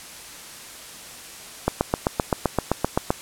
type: click train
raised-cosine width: 1 ms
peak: -4 dBFS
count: 12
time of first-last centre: 1.68-3.105 s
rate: 7.72 Hz
effects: white hiss -40 dBFS RMS until 3.21 s + low-pass 11000 Hz 12 dB/octave